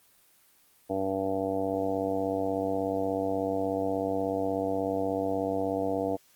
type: harmonic tone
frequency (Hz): 96.5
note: G2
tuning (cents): -27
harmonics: 1 / 2 / 3 / 4 / 5 / 6 / 7 / 8 / 9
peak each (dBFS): -42 / -41 / -32 / -42 / -31 / -40 / -32 / -41 / -43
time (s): 0.89-6.17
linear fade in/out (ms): 20
effects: white hiss -62 dBFS RMS until 6.35 s + Opus 24 kbps